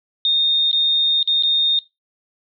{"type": "tone with dropouts", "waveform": "sine", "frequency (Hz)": 3673, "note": "A#7", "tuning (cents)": -26, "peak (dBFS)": -14, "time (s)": [0.25, 1.79], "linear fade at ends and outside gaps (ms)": 1, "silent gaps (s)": [[0.714, 0.729], [1.229, 1.275], [1.425, 1.434]], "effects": ["noise-tail reverb RT60 0.2 s tail -18 dB re dry"]}